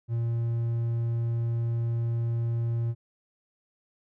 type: tone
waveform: triangle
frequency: 116.54 Hz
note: A#2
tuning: in tune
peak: -23 dBFS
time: 0.08-2.95 s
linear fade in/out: 50 ms
effects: none